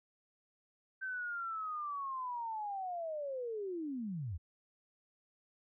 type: linear sweep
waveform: sine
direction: down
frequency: 1553 to 72 Hz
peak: -37 dBFS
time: 1.01-4.38 s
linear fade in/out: 20 ms
effects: none